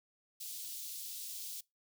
white high-pass noise, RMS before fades -44 dBFS, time 0.4-1.61 s, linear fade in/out 10 ms, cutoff 3400 Hz, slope 24 dB/octave, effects noise-tail reverb RT60 0.2 s tail -23 dB re dry

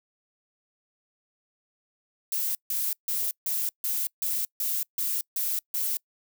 violet noise bursts, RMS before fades -28 dBFS, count 10, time 2.32-5.97 s, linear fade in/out 2 ms, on 230 ms, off 150 ms, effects noise-tail reverb RT60 0.1 s tail -26 dB re dry

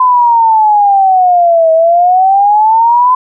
sine exponential two-way sweep, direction down then up, 1022 to 641 to 1020 Hz, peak -4 dBFS, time 0-3.15 s, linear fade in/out 5 ms, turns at 1.72 s, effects none

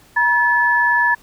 sine tone pair together, 957 / 1728.5 Hz, A#5 / A6, +45 / -31 cents, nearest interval minor seventh, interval 1024 cents, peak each -17 / -14 dBFS, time 0.16-1.15 s, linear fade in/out 10 ms, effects pink hiss -50 dBFS RMS until 1.22 s

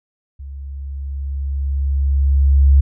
sine tone with level ramp, 69 Hz, C#2, 7 cents flat, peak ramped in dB -29 to -6 dBFS, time 0.39-2.81 s, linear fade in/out 10 ms, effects none

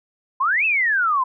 sine exponential two-way sweep, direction up then down, 993 to 2685 to 993 Hz, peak -16 dBFS, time 0.4-1.24 s, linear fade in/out 10 ms, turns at 0.65 s, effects none

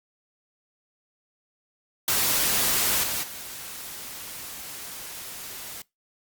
white noise with level steps, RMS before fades -23 / -28 / -38 dBFS, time 2.08-5.82 s, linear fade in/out 2 ms, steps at 3.02 / 3.22 s, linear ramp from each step 20 ms, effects noise-tail reverb RT60 0.2 s tail -23 dB re dry + Opus 48 kbps

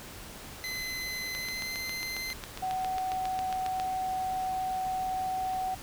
25% pulse tone with pitch glide, 2040 to 2067 Hz, C7 to C7, -44 to -22 cents, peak -30 dBFS, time 0.64-2.33 s, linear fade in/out 0 ms, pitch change +22 cents, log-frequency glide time 1.37-1.73 s
click train, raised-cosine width 0.2 ms, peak -20 dBFS, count 19, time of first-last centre 1.35-3.799 s, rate 7.35 Hz
sine tone, 750 Hz, F#5, 23 cents sharp, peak -29 dBFS, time 2.62-5.75 s, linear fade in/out 10 ms
effects pink hiss -45 dBFS RMS until 5.82 s

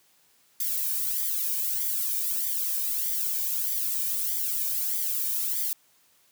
violet noise with flanger, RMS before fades -28 dBFS, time 0.6-5.73 s, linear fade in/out 2 ms, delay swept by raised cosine 0.73 to 1.51 ms, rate 1.6 Hz, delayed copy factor -0.75, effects white hiss -63 dBFS RMS until 6.31 s + high-pass 80 Hz 12 dB/octave

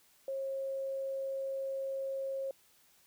sine tone, 540 Hz, C#5, 45 cents flat, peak -34 dBFS, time 0.28-2.51 s, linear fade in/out 2 ms, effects white hiss -66 dBFS RMS until 3.06 s

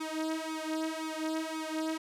sawtooth tone with flanger, 316.9 Hz, D#4, 32 cents sharp, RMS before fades -35 dBFS, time 0-1.98 s, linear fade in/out 10 ms, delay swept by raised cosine 0.82 to 3.42 ms, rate 1.9 Hz, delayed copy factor +0.9, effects low-pass 11000 Hz 12 dB/octave

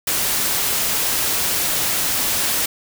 white noise, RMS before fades -20 dBFS, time 0.07-2.66 s, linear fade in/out 5 ms, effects none

